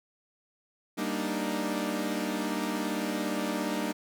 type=chord; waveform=sawtooth; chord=Eb major seventh; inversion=first; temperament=equal; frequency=196 / 233.1 / 293.7 / 311.1 Hz; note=G3 / Bb3 / D4 / Eb4; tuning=0 / 0 / 0 / 0 cents; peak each=-31 dBFS; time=0.97-3.93 s; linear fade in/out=20 ms; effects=none